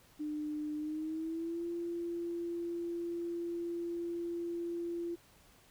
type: tone with pitch glide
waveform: sine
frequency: 301.3 to 342.1 Hz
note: D4 to F4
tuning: +44 to -36 cents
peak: -35 dBFS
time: 0.19-5.16 s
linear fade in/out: 20 ms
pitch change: +220 cents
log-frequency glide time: 0.77-1.65 s
effects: pink hiss -63 dBFS RMS until 5.7 s